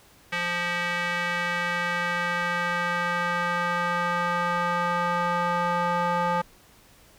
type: tone with band-pass filter sweep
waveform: square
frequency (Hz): 174.61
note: F3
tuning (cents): 0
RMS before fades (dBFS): -26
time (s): 0.32-6.42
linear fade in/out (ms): 10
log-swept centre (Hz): 2100 to 1000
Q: 1.9
effects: pink hiss -55 dBFS RMS until 7.18 s